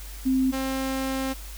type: tone pair in turn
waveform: sine / sawtooth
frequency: 261.9 / 265.7 Hz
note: C4 / C4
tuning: +2 / +27 cents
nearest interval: unison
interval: 25 cents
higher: second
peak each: -19 / -22 dBFS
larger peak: first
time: 0.25-0.52 / 0.52-1.34 s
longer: second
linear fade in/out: 20 ms
effects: added 50 Hz sine -37 dBFS peak until 1.57 s + white hiss -44 dBFS RMS until 1.57 s